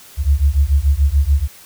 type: beating tone pair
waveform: sine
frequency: 67.4 / 74.3 Hz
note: C#2 / D2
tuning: -48 / +21 cents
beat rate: 6.9 Hz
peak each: -14 dBFS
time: 0.17-1.48 s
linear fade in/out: 50 ms
effects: white hiss -42 dBFS RMS until 1.65 s